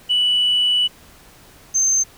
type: tone pair in turn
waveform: sine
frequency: 2960 / 6279 Hz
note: F#7 / G8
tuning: 0 / +2 cents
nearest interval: octave + minor second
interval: 1302 cents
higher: second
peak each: -13 dBFS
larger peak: neither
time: 0.09-0.88 / 1.74-2.04 s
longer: first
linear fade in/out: 20 ms
effects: tanh soft clip ceiling -10 dBFS + pink hiss -47 dBFS RMS until 2.17 s